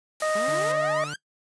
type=high-pass noise; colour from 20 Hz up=white; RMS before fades=-35 dBFS; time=0.2-0.72 s; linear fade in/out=2 ms; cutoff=250 Hz; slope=12 dB/octave
type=harmonic tone; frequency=621 Hz; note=D#5; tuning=3 cents flat; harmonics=1 / 2 / 3; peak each=-24 / -29 / -32 dBFS; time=0.22-1.04 s; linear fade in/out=2 ms
type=exponential sweep; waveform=sawtooth; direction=up; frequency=196 to 1629 Hz; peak=-29 dBFS; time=0.35-1.16 s; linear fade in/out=5 ms
type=tone; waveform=sawtooth; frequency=147.6 Hz; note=D3; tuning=9 cents sharp; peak=-31 dBFS; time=0.48-1.14 s; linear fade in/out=2 ms
effects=noise-tail reverb RT60 0.1 s tail -19 dB re dry + resampled to 22050 Hz